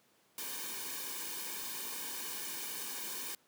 white noise with comb filter, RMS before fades -41 dBFS, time 0.38-3.35 s, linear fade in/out 2 ms, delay 1.5 ms, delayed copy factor -0.8, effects pink hiss -69 dBFS RMS until 3.47 s + high-pass 200 Hz 12 dB/octave

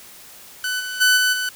sawtooth tone with level steps, 1500 Hz, F#6, 23 cents sharp, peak -18 / -23 / -9 / -12 / -18 dBFS, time 0.64-1.49 s, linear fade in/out 2 ms, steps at 0.79 / 1 / 1.16 / 1.32 s, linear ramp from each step 20 ms, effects white hiss -43 dBFS RMS until 1.55 s

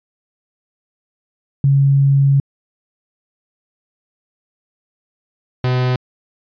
sine / 45% pulse tone pair in turn, 138.59 / 126.38 Hz, C#3 / B2, 0 / +40 cents, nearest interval major second, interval 160 cents, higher first, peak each -9 / -14 dBFS, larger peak first, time 1.64-2.4 / 5.64-5.96 s, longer first, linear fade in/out 2 ms, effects resampled to 11025 Hz

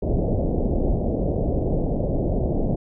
pink low-pass noise, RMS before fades -22 dBFS, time 0.02-2.76 s, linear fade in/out 10 ms, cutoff 670 Hz, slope 48 dB/octave, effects none

